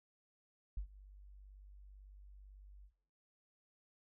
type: tone with ADSR envelope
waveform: sine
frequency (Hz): 49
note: G1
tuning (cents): 0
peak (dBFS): -35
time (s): 0.77-2.92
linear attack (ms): 4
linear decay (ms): 96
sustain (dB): -18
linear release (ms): 76
effects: noise-tail reverb RT60 0.6 s tail -22 dB re dry + tanh soft clip ceiling -31 dBFS

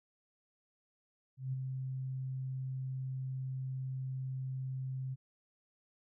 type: tone with ADSR envelope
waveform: sine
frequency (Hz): 131.2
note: C3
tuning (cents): +5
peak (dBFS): -32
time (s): 1.37-5.16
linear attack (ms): 160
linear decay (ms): 16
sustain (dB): -4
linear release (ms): 30
effects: none

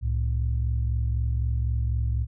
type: tone pair together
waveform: sine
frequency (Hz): 66.45 / 110.4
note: C2 / A2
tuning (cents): +27 / +6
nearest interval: major sixth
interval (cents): 879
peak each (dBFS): -23 / -26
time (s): 0.01-2.27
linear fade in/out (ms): 50
effects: tanh soft clip ceiling -16 dBFS

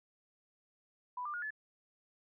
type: tone with pitch steps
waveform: sine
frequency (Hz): 991 / 1192.2 / 1434.2 / 1725.4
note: B5 / D6 / F6 / A6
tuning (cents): +6 / +26 / +46 / -34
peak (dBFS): -37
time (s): 1.17-1.506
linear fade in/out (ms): 5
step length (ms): 84
effects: none

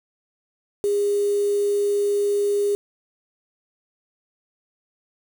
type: tone with quantisation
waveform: sine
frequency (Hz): 407.3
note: G#4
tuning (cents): -34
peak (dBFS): -18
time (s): 0.84-2.75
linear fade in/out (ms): 0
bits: 6
effects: none

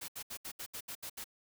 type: noise bursts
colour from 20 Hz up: white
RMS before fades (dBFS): -43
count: 9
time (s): 0.01-1.243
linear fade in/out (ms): 10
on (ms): 73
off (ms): 72
effects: none

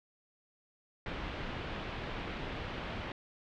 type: low-pass noise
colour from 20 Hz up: pink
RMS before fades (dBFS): -40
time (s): 1.06-3.12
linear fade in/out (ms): 2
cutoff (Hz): 3400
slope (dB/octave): 24
effects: none

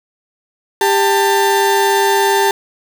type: tone pair together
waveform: 35% pulse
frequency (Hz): 396.4 / 890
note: G4 / A5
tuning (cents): +19 / +20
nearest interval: octave + major second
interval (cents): 1401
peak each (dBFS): -12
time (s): 0.81-2.51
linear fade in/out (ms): 2
effects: none

